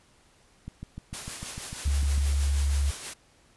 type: click train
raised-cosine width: 5 ms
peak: -25 dBFS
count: 11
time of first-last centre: 0.68-2.179 s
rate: 6.67 Hz
type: noise with tremolo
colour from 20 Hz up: white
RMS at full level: -36 dBFS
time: 1.13-3.14 s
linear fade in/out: 10 ms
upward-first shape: sine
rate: 6.3 Hz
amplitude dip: 40%
type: tone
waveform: sine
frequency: 70.5 Hz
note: C#2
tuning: 30 cents sharp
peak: -22 dBFS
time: 1.85-2.91 s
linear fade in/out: 10 ms
effects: pink hiss -61 dBFS RMS until 3.56 s + resampled to 24000 Hz